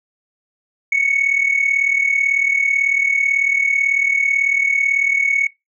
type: tone with amplitude modulation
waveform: sine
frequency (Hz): 2217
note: C#7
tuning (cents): 0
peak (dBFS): -9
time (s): 0.92-5.47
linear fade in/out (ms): 5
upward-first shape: sine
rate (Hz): 38.1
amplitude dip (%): 75
effects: noise-tail reverb RT60 0.2 s tail -23 dB re dry + tanh soft clip ceiling -9 dBFS